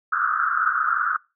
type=band-pass noise; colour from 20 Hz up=white; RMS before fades=-22 dBFS; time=0.12-1.17 s; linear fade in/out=10 ms; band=1200 to 1500 Hz; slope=96 dB/octave; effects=noise-tail reverb RT60 0.3 s tail -25 dB re dry